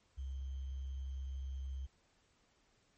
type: tone with sample-and-hold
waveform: sine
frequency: 66.6 Hz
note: C2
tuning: 31 cents sharp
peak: -39 dBFS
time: 0.17-1.87 s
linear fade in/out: 20 ms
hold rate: 3150 Hz
effects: pink hiss -73 dBFS RMS until 2.97 s + MP3 32 kbps